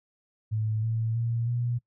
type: tone with pitch steps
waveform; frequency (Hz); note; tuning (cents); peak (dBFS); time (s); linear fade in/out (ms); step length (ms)
sine; 108.9 / 112.61 / 116.45 / 120.41; A2 / A2 / A#2 / B2; -17 / +41 / -1 / -43; -25; 0.51-1.79; 20; 320
effects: noise-tail reverb RT60 0.1 s tail -23 dB re dry